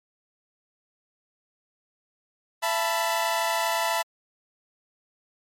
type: chord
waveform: sawtooth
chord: E suspended fourth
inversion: none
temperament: equal with one note detuned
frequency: 669.2 / 880 / 987.8 Hz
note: E5 / A5 / B5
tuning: +26 / 0 / 0 cents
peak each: -24 dBFS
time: 2.62-4.03 s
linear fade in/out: 20 ms
effects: MP3 64 kbps